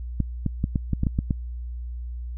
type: clicks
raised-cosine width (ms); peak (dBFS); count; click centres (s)
5; -10; 9; 0.203 / 0.463 / 0.641 / 0.758 / 0.933 / 1.034 / 1.068 / 1.189 / 1.308
effects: added 60 Hz sine -30 dBFS peak until 2.37 s